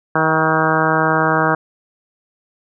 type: harmonic tone with a mistuned harmonic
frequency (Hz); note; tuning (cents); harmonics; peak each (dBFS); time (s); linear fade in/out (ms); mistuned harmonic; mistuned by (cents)
158.9; D#3; +37; 1 / 2 / 3 / 4 / 5 / 6 / 7 / 8 / 9 / 10; -22 / -22 / -22 / -22 / -22 / -22 / -22 / -22 / -22 / -22; 0.15-1.55; 5; 5; -23
effects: none